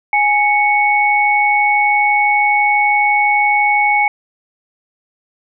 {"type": "tone pair together", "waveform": "sine", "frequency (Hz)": [830.6, 2217], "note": ["G#5", "C#7"], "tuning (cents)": [0, 0], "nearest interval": "octave + perfect fourth", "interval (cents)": 1700, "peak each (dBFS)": -13, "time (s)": [0.13, 4.08], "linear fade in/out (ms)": 2, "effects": []}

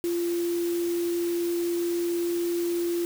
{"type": "tone in noise", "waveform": "sine", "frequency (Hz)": 344.7, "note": "F4", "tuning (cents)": -23, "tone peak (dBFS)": -24, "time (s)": [0.04, 3.05], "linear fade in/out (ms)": 0, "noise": "white", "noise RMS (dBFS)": -40, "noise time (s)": [0.04, 3.05], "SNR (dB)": 13, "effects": []}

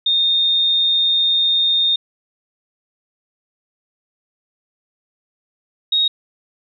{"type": "tone pair in turn", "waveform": "sine", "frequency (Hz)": [3664, 3754], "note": ["A#7", "A#7"], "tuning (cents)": [-31, 11], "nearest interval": "unison", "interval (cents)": 42, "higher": "second", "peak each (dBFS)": -13, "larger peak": "neither", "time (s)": [[0.06, 1.96], [5.92, 6.08]], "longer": "first", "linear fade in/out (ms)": 5, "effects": []}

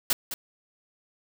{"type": "noise with echo", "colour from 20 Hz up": "white", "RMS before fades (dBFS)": -23, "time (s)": [0.1, 0.13], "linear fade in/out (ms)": 2, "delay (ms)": 210, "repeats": 1, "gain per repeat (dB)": -10, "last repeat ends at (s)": 0.34, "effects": []}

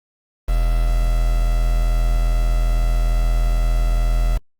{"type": "tone with quantisation", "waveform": "triangle", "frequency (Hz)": 41.2, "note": "E1", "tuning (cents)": 0, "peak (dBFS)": -12, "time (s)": [0.48, 4.38], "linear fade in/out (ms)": 10, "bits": 5, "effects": ["Opus 24 kbps"]}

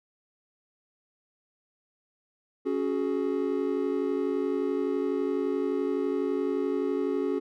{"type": "chord", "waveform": "triangle", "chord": "C# suspended fourth", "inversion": "none", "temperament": "equal with one note detuned", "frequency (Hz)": [277.2, 370, 421.8], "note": ["C#4", "F#4", "G#4"], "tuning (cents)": [0, 0, 27], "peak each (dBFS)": -28, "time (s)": [2.65, 7.4], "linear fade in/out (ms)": 20, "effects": []}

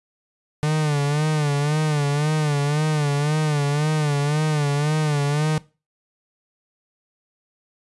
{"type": "tone with vibrato", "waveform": "45% pulse", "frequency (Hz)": 148.8, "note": "D3", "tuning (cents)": 23, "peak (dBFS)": -18, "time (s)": [0.63, 5.58], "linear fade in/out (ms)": 0, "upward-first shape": "sine", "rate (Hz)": 1.9, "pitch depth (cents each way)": 76, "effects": ["noise-tail reverb RT60 0.3 s tail -20 dB re dry", "resampled to 24000 Hz"]}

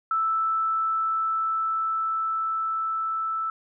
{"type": "tone with level ramp", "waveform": "sine", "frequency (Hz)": 1318.5, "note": "E6", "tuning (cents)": 0, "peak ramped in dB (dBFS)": [-21, -25], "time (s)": [0.11, 3.5], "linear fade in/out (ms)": 2, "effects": []}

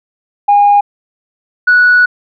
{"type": "tone pair in turn", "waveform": "sine", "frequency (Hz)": [816, 1471.3], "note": ["G#5", "F#6"], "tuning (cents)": [-31, -10], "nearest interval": "minor seventh", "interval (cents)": 1021, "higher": "second", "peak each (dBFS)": -3, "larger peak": "neither", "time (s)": [[0.48, 0.81], [1.67, 2.06]], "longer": "second", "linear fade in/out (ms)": 10, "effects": ["tanh soft clip ceiling -1 dBFS"]}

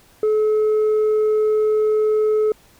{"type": "tone with tanh clipping", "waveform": "triangle", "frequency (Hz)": 429.6, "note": "A4", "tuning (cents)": -41, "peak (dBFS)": -15, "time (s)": [0.23, 2.52], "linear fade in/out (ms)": 2, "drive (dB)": 7, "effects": ["pink hiss -52 dBFS RMS until 2.79 s"]}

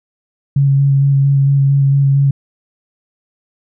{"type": "tone with vibrato", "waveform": "sine", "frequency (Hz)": 138.59, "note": "C#3", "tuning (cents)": 0, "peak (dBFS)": -8, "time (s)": [0.56, 2.31], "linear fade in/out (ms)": 5, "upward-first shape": "square", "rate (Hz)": 4.4, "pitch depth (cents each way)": 12, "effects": []}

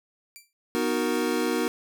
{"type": "tone with exponential decay", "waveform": "10% pulse", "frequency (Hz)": 2349, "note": "D7", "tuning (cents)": 0, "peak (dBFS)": -31, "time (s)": [0.36, 0.53], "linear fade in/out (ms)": 0, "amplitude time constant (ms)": 35}
{"type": "chord", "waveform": "square", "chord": "B major seventh", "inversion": "none", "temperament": "equal", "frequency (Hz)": [246.9, 311.1, 370, 466.2], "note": ["B3", "D#4", "F#4", "A#4"], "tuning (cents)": [0, 0, 0, 0], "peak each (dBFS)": -30, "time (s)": [0.75, 1.68], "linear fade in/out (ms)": 0}
{"effects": []}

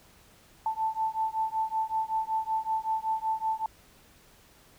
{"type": "beating tone pair", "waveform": "sine", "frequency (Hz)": [880, 885.3], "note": ["A5", "A5"], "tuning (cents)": [0, 10], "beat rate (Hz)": 5.3, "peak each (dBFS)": -30, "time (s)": [0.66, 3.66], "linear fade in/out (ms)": 2, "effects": ["pink hiss -58 dBFS RMS until 4.78 s"]}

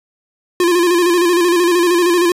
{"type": "tone with vibrato", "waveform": "square", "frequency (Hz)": 349.2, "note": "F4", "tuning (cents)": 0, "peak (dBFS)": -11, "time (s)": [0.6, 2.32], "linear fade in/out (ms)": 2, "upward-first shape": "square", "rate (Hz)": 13, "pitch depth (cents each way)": 49, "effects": ["resampled to 32000 Hz"]}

